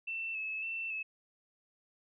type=tone with vibrato; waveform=sine; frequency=2637 Hz; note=E7; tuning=in tune; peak=-35 dBFS; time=0.07-1.03 s; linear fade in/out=10 ms; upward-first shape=square; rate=1.8 Hz; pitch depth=27 cents each way; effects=none